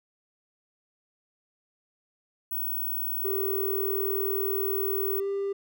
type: tone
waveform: sine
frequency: 15770 Hz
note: B9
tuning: 4 cents flat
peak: -27 dBFS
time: 2.51-5.2 s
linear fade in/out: 10 ms
type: tone with pitch glide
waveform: triangle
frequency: 389.6 to 396.4 Hz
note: G4 to G4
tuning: -11 to +19 cents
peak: -24 dBFS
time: 3.24-5.53 s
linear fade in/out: 10 ms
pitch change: +30 cents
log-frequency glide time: 5.18-5.27 s
effects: tanh soft clip ceiling -21 dBFS